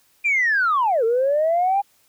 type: linear two-way sweep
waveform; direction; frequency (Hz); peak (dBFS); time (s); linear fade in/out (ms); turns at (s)
sine; down then up; 2426 to 440 to 813; -15; 0.24-1.82; 20; 1.04
effects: tanh soft clip ceiling -12 dBFS + white hiss -60 dBFS RMS until 2.08 s